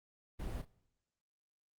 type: noise with echo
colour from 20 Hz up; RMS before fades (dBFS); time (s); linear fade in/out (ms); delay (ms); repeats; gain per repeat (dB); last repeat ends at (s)
brown; -40; 0.39-0.62; 10; 32; 1; -10; 0.652
effects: noise-tail reverb RT60 0.9 s tail -23 dB re dry + Opus 24 kbps